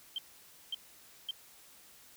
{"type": "tone bursts", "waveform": "sine", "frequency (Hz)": 3136, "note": "G7", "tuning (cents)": 0, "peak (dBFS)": -33, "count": 3, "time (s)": [0.16, 1.309], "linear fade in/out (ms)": 2, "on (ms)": 23, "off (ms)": 540, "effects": ["white hiss -58 dBFS RMS until 2.16 s"]}